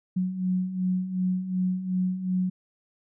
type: beating tone pair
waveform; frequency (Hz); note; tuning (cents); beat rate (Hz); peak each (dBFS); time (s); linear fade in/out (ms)
sine; 182.1 / 184.8; F#3 / F#3; -27 / -2; 2.7; -31 / -25; 0.16-2.5; 10
effects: none